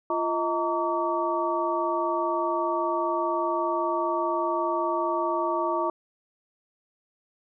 sine tone cluster, 345.1 / 633 / 918 / 1143 Hz, F4 / D#5 / A#5 / D6, -21 / +30 / -27 / -47 cents, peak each -29 dBFS, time 0.1-5.9 s, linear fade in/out 2 ms, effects none

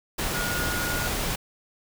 sine tone in noise, 1436 Hz, F6, 48 cents sharp, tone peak -30 dBFS, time 0.34-1.08 s, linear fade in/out 10 ms, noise pink, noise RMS -28 dBFS, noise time 0.18-1.36 s, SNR -5 dB, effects none

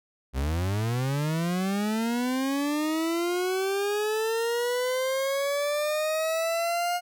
40% pulse linear sweep, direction up, 61.74 to 713 Hz, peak -24 dBFS, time 0.33-7.01 s, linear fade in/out 50 ms, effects none

